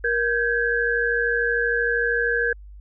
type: tone cluster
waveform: sine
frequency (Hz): 471.3 / 1562 / 1675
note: A#4 / G6 / G#6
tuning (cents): +19 / -7 / +14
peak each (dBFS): -24 / -23 / -24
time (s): 0.04-2.53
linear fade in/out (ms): 5
effects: added 50 Hz sine -39 dBFS peak until 2.8 s